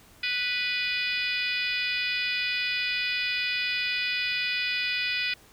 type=harmonic tone with a mistuned harmonic; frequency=493.9 Hz; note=B4; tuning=in tune; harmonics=3 / 4 / 5 / 6 / 7 / 8 / 9 / 10; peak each=-36 / -33 / -29 / -36 / -35 / -38 / -40 / -37 dBFS; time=0.23-5.34 s; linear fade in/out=5 ms; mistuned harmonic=8; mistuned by=+28 cents; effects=pink hiss -55 dBFS RMS until 5.52 s